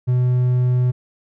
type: tone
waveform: triangle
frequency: 125 Hz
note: B2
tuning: 21 cents sharp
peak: -12 dBFS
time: 0.07-0.92 s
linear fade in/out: 20 ms
effects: none